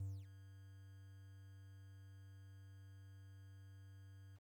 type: tone with ADSR envelope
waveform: triangle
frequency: 97.2 Hz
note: G2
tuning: 14 cents flat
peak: -38 dBFS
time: 0-4.39 s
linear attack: 6 ms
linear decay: 250 ms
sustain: -16 dB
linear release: 34 ms
effects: tanh soft clip ceiling -35 dBFS + 12-bit